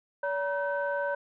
sine tone cluster, 570 / 954 / 1533 Hz, C#5 / A#5 / G6, +48 / +40 / -39 cents, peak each -29 / -34 / -33 dBFS, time 0.23-1.15 s, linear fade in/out 5 ms, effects tanh soft clip ceiling -18 dBFS

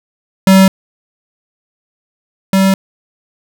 square tone pair in turn, 191.2 / 192.53 Hz, G3 / G3, -43 / -31 cents, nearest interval unison, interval 12 cents, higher second, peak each -4 / -8 dBFS, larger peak first, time 0.47-0.68 / 2.53-2.74 s, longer neither, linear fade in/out 2 ms, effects none

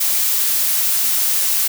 blue noise, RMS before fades -17 dBFS, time 0-1.68 s, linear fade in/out 10 ms, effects none

